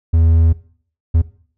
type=tone bursts at uneven times; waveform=triangle; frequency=82 Hz; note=E2; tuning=9 cents flat; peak=-7 dBFS; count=2; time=0.13-0.53 / 1.14-1.22 s; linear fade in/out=10 ms; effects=noise-tail reverb RT60 0.5 s tail -18 dB re dry